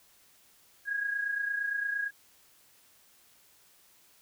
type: tone pair together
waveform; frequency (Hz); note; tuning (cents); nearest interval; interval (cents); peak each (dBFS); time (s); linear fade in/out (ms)
sine; 1641.3 / 1670; G#6 / G#6; -21 / +9; unison; 30; -30 / -37; 0.85-2.11; 50
effects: white hiss -62 dBFS RMS until 4.21 s